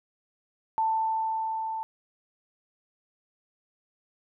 sine tone with level ramp, 887 Hz, A5, 14 cents sharp, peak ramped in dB -22 to -30 dBFS, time 0.78-1.83 s, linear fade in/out 0 ms, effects none

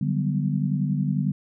sine chord, G major seventh, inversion second, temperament equal, 146.83 / 185 / 196 / 246.9 Hz, D3 / F#3 / G3 / B3, 0 / 0 / 0 / 0 cents, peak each -24 / -29 / -27 / -30 dBFS, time 0.01-1.32 s, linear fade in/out 5 ms, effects none

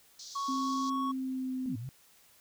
white band-pass noise, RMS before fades -47 dBFS, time 0.19-0.9 s, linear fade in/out 5 ms, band 3900 to 6400 Hz, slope 48 dB/octave
triangle tone, 1110 Hz, C#6, 2 cents sharp, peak -30 dBFS, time 0.35-1.12 s, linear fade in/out 10 ms
sine tone with pitch glide, 264.9 to 257.8 Hz, C4 to C4, +22 to -26 cents, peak -32 dBFS, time 0.48-1.76 s, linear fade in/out 10 ms, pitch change -48 cents, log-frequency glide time 0.95-1.54 s
sine linear two-way sweep, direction down then up, 258.4 to 104.7 to 137.8 Hz, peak -37 dBFS, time 1.66-1.89 s, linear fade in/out 0 ms, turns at 1.76 s
effects white hiss -62 dBFS RMS until 2.4 s

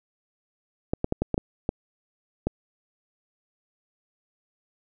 clicks, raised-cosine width 2 ms, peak -10 dBFS, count 8, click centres 0.935 / 1.044 / 1.124 / 1.22 / 1.343 / 1.379 / 1.691 / 2.47 s, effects none

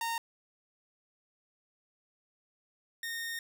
sawtooth tone pair in turn, 921 / 1842 Hz, A#5 / A#6, -21 / -21 cents, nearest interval octave, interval 1200 cents, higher second, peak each -28 / -32 dBFS, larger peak first, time 0.01-0.18 / 3.03-3.39 s, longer second, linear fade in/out 2 ms, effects none

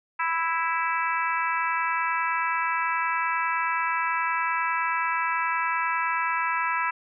harmonic tone, 329.6 Hz, E4, in tune, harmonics 3 / 4 / 5 / 6 / 7 / 8, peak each -27 / -29 / -31 / -33 / -34 / -35 dBFS, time 0.19-6.91 s, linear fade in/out 10 ms, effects none

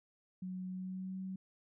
sine tone with pitch glide, 184.7 to 188.8 Hz, F#3 to F#3, -3 to +35 cents, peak -39 dBFS, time 0.42-1.36 s, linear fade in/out 5 ms, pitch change +38 cents, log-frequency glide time 0.69-1.19 s, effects none

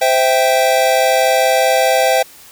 square chord, C major, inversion none, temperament equal with one note detuned, 518.7 / 659.3 / 784 Hz, C5 / E5 / G5, -15 / 0 / 0 cents, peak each -16 dBFS, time 0.01-2.23 s, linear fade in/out 10 ms, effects white hiss -41 dBFS RMS until 2.51 s

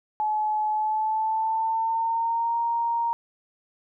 sine tone with pitch glide, 855 to 932.4 Hz, A5 to A#5, -50 to 0 cents, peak -22 dBFS, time 0.2-3.13 s, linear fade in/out 0 ms, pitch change +150 cents, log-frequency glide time 0.71-2.57 s, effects none

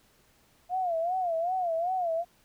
sine tone with vibrato, 700 Hz, F5, 4 cents sharp, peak -26 dBFS, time 0.69-2.25 s, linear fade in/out 50 ms, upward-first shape sine, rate 2.6 Hz, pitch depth 130 cents each way, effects pink hiss -64 dBFS RMS until 2.44 s

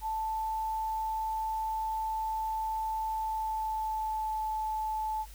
sine tone with pitch glide, 880 to 869.9 Hz, A5 to A5, 0 to -20 cents, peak -30 dBFS, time 0.01-5.26 s, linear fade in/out 50 ms, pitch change -20 cents, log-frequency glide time 3.1-4.39 s, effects added 50 Hz sine -46 dBFS peak until 5.34 s + white hiss -55 dBFS RMS until 5.34 s

